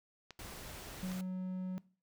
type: clicks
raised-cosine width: 0.2 ms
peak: -30 dBFS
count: 2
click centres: 0.307 / 1.117 s
type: noise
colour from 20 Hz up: pink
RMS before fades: -48 dBFS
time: 0.39-1.21 s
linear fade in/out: 2 ms
type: tone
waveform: triangle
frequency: 185 Hz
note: F#3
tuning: in tune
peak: -34 dBFS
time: 1.03-1.78 s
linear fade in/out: 0 ms
effects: noise-tail reverb RT60 0.4 s tail -21 dB re dry